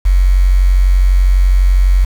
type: tone with quantisation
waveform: sine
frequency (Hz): 46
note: F#1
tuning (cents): -9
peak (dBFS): -6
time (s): 0.05-2.05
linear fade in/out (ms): 10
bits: 5
effects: none